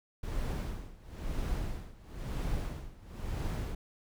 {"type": "noise with tremolo", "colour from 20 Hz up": "brown", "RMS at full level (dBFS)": -33, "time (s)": [0.23, 3.75], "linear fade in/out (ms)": 5, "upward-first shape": "sine", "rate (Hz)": 1, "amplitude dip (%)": 90, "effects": []}